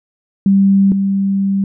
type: tone pair in turn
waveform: sine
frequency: 196 / 196 Hz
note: G3 / G3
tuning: 0 / 0 cents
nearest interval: unison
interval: 0 cents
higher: neither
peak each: -7 / -12 dBFS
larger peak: first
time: 0.46-0.92 / 0.92-1.64 s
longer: second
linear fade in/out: 2 ms
effects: none